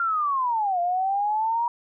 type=linear two-way sweep; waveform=sine; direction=down then up; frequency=1396.9 to 690 to 957 Hz; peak=-21 dBFS; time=0-1.68 s; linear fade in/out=2 ms; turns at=0.8 s; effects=none